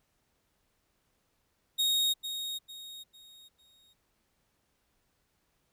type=tone with echo; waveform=40% pulse; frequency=3742 Hz; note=A#7; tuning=6 cents sharp; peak=-24 dBFS; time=1.78-2.14 s; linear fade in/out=20 ms; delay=450 ms; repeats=4; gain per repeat=-9 dB; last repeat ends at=3.94 s; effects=pink hiss -75 dBFS RMS until 5.72 s